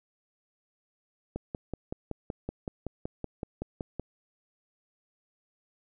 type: click train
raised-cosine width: 2 ms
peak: -20 dBFS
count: 15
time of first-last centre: 1.36-3.997 s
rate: 5.31 Hz
effects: none